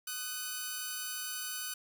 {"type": "tone pair together", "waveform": "5% pulse", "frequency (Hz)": [1241, 1496.3], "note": ["D#6", "F#6"], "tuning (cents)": [-5, 19], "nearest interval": "minor third", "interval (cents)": 324, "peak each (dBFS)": [-32, -26], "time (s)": [0.07, 1.74], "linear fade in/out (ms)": 5, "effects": []}